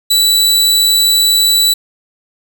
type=tone; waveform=sawtooth; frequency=3951 Hz; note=B7; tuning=in tune; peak=-5 dBFS; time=0.1-1.74 s; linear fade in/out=10 ms; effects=none